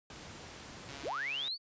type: noise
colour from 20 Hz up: pink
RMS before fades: -48 dBFS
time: 0.1-1.09 s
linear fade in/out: 2 ms
type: click train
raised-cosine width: 0.2 ms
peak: -30 dBFS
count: 83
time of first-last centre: 0.89-1.48 s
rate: 139 Hz
type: linear sweep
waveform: sine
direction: up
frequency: 120 to 4650 Hz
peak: -34 dBFS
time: 1.02-1.58 s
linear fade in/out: 50 ms
effects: high-pass 60 Hz 12 dB/octave + resampled to 16000 Hz